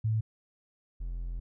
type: tone pair in turn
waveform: sine / triangle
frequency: 110 / 42.9 Hz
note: A2 / F1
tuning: 0 / -30 cents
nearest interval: octave + major third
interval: 1630 cents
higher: first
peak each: -25 / -31 dBFS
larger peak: first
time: 0.04-0.21 / 1-1.4 s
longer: second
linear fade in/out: 10 ms
effects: none